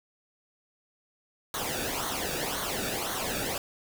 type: noise with flanger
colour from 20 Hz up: pink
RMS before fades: -32 dBFS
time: 1.54-3.58 s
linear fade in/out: 2 ms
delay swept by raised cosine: 0.39 to 0.99 ms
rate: 1.9 Hz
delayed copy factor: -0.7
effects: none